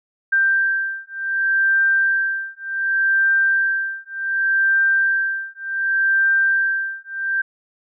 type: beating tone pair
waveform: sine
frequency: 1575 / 1575.67 Hz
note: G6 / G6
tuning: +8 / +8 cents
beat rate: 0.67 Hz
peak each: -19 dBFS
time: 0.32-7.42 s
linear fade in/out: 10 ms
effects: none